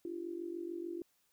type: tone with amplitude modulation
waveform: sine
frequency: 342.1 Hz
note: F4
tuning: 36 cents flat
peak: -35 dBFS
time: 0.05-1.02 s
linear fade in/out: 2 ms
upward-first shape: sine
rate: 46.8 Hz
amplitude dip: 80%
effects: white hiss -75 dBFS RMS until 1.32 s